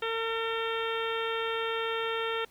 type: harmonic tone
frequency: 453.4 Hz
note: A#4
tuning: 48 cents flat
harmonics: 1 / 2 / 3 / 4 / 5 / 6 / 7 / 8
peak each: -32 / -39 / -35 / -39 / -42 / -41 / -40 / -43 dBFS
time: 0.02-2.45 s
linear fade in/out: 5 ms
effects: pink hiss -60 dBFS RMS until 2.5 s